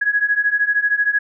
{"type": "beating tone pair", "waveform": "sine", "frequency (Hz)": [1661.2, 1674.2], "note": ["G#6", "G#6"], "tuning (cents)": [0, 13], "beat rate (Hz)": 13, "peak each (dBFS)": [-19, -17], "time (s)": [0.01, 1.19], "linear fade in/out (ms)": 10, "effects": []}